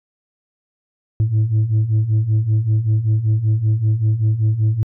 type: beating tone pair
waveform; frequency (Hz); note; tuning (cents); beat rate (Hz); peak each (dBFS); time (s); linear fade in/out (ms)
sine; 105.8 / 111; G#2 / A2; +33 / +16; 5.2; -17 / -13; 1.2-4.83; 0
effects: tanh soft clip ceiling -11 dBFS